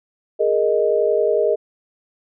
sine chord, Ab suspended second, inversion none, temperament equal, 415.3 / 466.2 / 622.3 Hz, Ab4 / Bb4 / Eb5, 0 / 0 / 0 cents, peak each -19 dBFS, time 0.39-1.56 s, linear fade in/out 20 ms, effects none

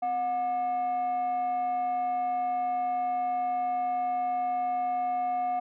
sine tone with frequency modulation, 725 Hz, F#5, 35 cents flat, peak -24 dBFS, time 0.02-5.6 s, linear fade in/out 10 ms, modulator 467 Hz, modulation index 0.24, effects tanh soft clip ceiling -24 dBFS

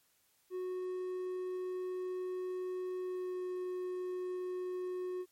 triangle tone with pitch glide, 367.2 to 364.7 Hz, F#4 to F#4, -13 to -25 cents, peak -34 dBFS, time 0.5-5.26 s, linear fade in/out 50 ms, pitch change -12 cents, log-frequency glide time 2.98-3.46 s, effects white hiss -72 dBFS RMS until 5.31 s + MP3 64 kbps

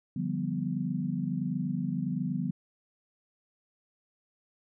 sine chord, G dominant seventh, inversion second, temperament equal, 146.83 / 174.61 / 196 / 246.9 Hz, D3 / F3 / G3 / B3, 0 / 0 / 0 / 0 cents, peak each -35 / -33 / -35 / -34 dBFS, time 0.16-2.51 s, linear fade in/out 5 ms, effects none

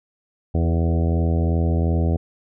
harmonic tone with a mistuned harmonic, 82.8 Hz, E2, 8 cents sharp, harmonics 1 / 2 / 3 / 4 / 5 / 6 / 7 / 8 / 9, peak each -18 / -24 / -28 / -30 / -32 / -34 / -35 / -36 / -37 dBFS, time 0.54-2.17 s, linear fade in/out 10 ms, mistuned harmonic 5, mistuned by +16 cents, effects none

